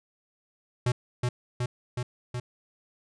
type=tone with echo; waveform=square; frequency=123.1 Hz; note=B2; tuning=5 cents flat; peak=-23 dBFS; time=0.86-0.92 s; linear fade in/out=5 ms; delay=370 ms; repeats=4; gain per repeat=-2 dB; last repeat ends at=2.4 s; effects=resampled to 22050 Hz